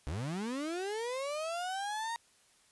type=linear sweep; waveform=35% pulse; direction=up; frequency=63 to 940 Hz; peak=-33 dBFS; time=0.07-2.16 s; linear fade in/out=0 ms; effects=white hiss -66 dBFS RMS until 2.71 s + resampled to 24000 Hz